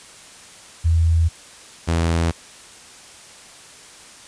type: tone pair in turn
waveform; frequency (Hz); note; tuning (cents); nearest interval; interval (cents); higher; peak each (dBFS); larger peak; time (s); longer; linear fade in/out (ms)
sine / sawtooth; 82.41 / 83.32; E2 / E2; 0 / +19; unison; 19; second; -13; neither; 0.84-1.29 / 1.87-2.32; neither; 20
effects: white hiss -43 dBFS RMS until 4.27 s + resampled to 22050 Hz